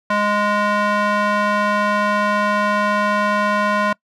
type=tone with band-pass filter; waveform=square; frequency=207.3 Hz; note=G#3; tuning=3 cents flat; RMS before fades=-18 dBFS; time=0.1-3.93 s; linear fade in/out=5 ms; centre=1200 Hz; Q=1.4; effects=noise-tail reverb RT60 0.1 s tail -24 dB re dry